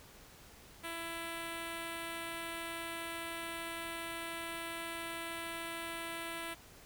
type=tone with notch filter; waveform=5% pulse; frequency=333 Hz; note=E4; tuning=18 cents sharp; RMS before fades=-42 dBFS; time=0.83-6.55 s; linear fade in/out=20 ms; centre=5000 Hz; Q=1.5; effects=pink hiss -57 dBFS RMS until 6.85 s